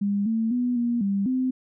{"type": "tone with pitch steps", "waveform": "sine", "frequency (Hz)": [201.7, 224.4, 246.1, 237.9, 198.2, 257.2], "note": ["G3", "A3", "B3", "A#3", "G3", "C4"], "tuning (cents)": [50, 34, -6, 35, 19, -30], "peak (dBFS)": -21, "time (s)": [0.01, 1.51], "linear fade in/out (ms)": 10, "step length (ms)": 250, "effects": []}